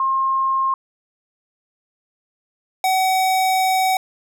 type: tone pair in turn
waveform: sine / square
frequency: 1067 / 754.5 Hz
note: C6 / F#5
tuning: +34 / +34 cents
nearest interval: tritone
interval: 600 cents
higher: first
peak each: -16 dBFS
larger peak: neither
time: 0-0.74 / 2.84-3.97 s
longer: second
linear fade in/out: 2 ms
effects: none